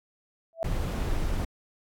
sine tone with exponential growth, 659.3 Hz, E5, in tune, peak -22 dBFS, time 0.53-0.63 s, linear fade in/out 0 ms, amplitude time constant 20 ms
brown noise, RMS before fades -28 dBFS, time 0.64-1.45 s, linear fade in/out 5 ms
effects AAC 64 kbps

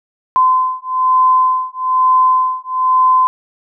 sine beating tone pair, 1026 / 1027.1 Hz, C6 / C6, -34 / -32 cents, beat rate 1.1 Hz, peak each -13 dBFS, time 0.36-3.27 s, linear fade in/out 0 ms, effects none

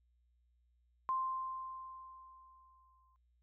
sine tone with exponential decay, 1046.5 Hz, C6, in tune, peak -31 dBFS, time 1.09-3.16 s, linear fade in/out 0 ms, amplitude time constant 450 ms, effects added 60 Hz sine -70 dBFS peak until 3.42 s

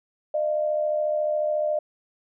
sine tone pair together, 605 / 679.1 Hz, D#5 / F5, -49 / -49 cents, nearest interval major second, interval 200 cents, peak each -22 / -30 dBFS, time 0.34-1.79 s, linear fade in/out 5 ms, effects none

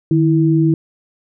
sine tone pair together, 153.8 / 325.9 Hz, D#3 / E4, -20 / -20 cents, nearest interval octave + minor second, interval 1300 cents, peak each -13 dBFS, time 0.11-0.74 s, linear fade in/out 2 ms, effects none

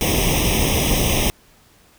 pink noise with comb filter, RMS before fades -18 dBFS, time 0.01-1.3 s, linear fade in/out 0 ms, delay 0.34 ms, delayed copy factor +1, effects pink hiss -53 dBFS RMS until 1.98 s

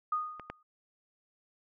sine tone with exponential decay, 1235 Hz, D#6, 13 cents flat, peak -26 dBFS, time 0.12-0.63 s, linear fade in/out 5 ms, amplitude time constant 110 ms
clicks, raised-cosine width 0.5 ms, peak -28 / -22 dBFS, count 2, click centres 0.397 / 0.5 s
effects none

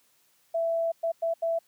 sine tone bursts at uneven times, 664 Hz, E5, 12 cents sharp, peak -24 dBFS, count 4, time 0.54-0.92 / 1.03-1.12 / 1.22-1.34 / 1.42-1.59 s, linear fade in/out 10 ms, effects white hiss -66 dBFS RMS until 1.67 s + high-pass 100 Hz 12 dB/octave

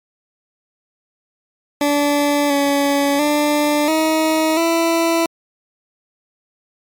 20% pulse tone with pitch steps, 289.4 / 282.6 / 296 / 316.3 / 332.3 Hz, D4 / C#4 / D4 / D#4 / E4, -25 / +34 / +14 / +29 / +14 cents, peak -9 dBFS, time 1.81-5.26 s, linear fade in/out 2 ms, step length 690 ms, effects MP3 96 kbps

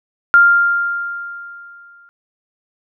sine tone with exponential decay, 1396.9 Hz, F6, in tune, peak -4 dBFS, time 0.34-2.09 s, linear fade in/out 0 ms, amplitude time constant 380 ms, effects none

